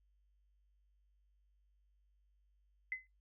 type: tone with exponential decay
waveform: sine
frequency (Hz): 2040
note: C7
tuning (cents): -44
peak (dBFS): -33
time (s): 2.92-3.07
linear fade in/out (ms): 1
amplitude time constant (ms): 31
effects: noise-tail reverb RT60 0.2 s tail -22 dB re dry + added 50 Hz sine -70 dBFS peak until 3.2 s